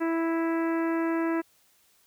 harmonic tone, 329.6 Hz, E4, in tune, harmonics 1 / 2 / 3 / 4 / 5 / 6 / 7 / 8, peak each -25 / -35 / -36 / -39 / -39 / -42 / -48 / -49 dBFS, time 0-1.42 s, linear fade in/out 20 ms, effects white hiss -64 dBFS RMS until 2.06 s

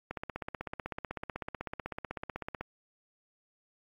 click train, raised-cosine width 0.5 ms, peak -21 dBFS, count 41, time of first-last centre 0.11-2.61 s, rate 16 Hz, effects AAC 64 kbps

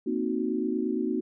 sine chord, C half-diminished seventh, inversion third, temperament equal, 233.1 / 261.6 / 311.1 / 370 Hz, Bb3 / C4 / Eb4 / Gb4, 0 / 0 / 0 / 0 cents, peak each -31 dBFS, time 0.06-1.21 s, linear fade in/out 10 ms, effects none

